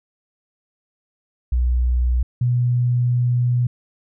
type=tone pair in turn; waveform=sine; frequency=61.4 / 122.59 Hz; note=B1 / B2; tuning=-9 / -12 cents; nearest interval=octave; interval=1197 cents; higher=second; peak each=-15 dBFS; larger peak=neither; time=1.52-2.23 / 2.41-3.67 s; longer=second; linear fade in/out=5 ms; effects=none